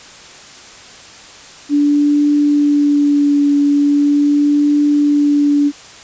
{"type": "tone with vibrato", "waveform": "sine", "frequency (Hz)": 289.7, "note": "D4", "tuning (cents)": -24, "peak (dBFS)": -9, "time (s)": [1.69, 5.72], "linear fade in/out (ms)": 50, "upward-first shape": "triangle", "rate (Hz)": 0.4, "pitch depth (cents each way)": 19, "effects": ["white hiss -37 dBFS RMS until 6.03 s", "resampled to 16000 Hz"]}